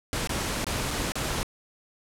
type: noise with dropouts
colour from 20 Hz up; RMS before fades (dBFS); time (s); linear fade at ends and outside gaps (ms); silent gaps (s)
pink; -29; 0.13-1.43; 0; 0.273-0.293 / 0.644-0.667 / 0.907-0.911 / 1.12-1.155
effects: low-pass 11000 Hz 12 dB/octave